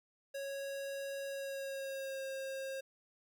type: tone with pitch glide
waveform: square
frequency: 552 to 536.3 Hz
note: C#5 to C5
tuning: -7 to +43 cents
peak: -40 dBFS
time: 0.34-2.81 s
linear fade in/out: 10 ms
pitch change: -50 cents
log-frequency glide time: 1.27-2.23 s
effects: none